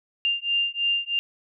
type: beating tone pair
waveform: sine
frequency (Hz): 2794 / 2797.1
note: F7 / F7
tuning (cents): 0 / +2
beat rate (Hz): 3.1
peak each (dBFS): -25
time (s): 0.25-1.19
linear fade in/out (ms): 0
effects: none